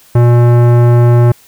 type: tone with tanh clipping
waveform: sine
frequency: 120 Hz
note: B2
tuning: 49 cents flat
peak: -6 dBFS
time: 0.15-1.32 s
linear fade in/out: 5 ms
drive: 18 dB
effects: white hiss -44 dBFS RMS until 1.47 s